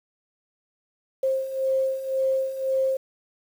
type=beating tone pair; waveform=sine; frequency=529 / 530.9 Hz; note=C5 / C5; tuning=+19 / +25 cents; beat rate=1.9 Hz; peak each=-28 / -23 dBFS; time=1.23-2.97 s; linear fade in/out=5 ms; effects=8-bit